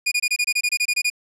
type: tone bursts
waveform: sawtooth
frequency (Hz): 2440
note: D#7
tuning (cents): -34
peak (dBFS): -14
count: 13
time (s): 0.06-1.101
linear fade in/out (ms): 10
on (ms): 57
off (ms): 25
effects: low-pass 11000 Hz 12 dB/octave